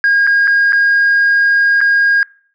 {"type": "tone with dropouts", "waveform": "sine", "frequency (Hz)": 1627, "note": "G#6", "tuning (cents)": -36, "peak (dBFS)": -6, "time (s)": [0.04, 2.23], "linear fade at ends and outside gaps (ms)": 1, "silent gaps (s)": [[0.268, 0.273], [0.473, 0.477], [0.723, 0.73], [1.806, 1.813]], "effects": ["noise-tail reverb RT60 0.5 s tail -25 dB re dry", "tanh soft clip ceiling -6 dBFS"]}